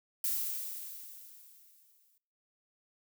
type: noise with exponential decay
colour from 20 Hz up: violet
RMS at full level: -31 dBFS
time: 0.24-2.18 s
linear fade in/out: 2 ms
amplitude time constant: 420 ms
effects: noise-tail reverb RT60 0.7 s tail -25 dB re dry